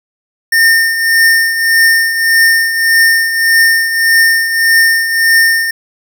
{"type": "tone with tremolo", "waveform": "square", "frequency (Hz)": 1817, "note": "A#6", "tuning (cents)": -45, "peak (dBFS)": -5, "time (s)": [0.52, 5.71], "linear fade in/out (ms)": 5, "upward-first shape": "triangle", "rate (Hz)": 1.7, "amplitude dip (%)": 65, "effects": []}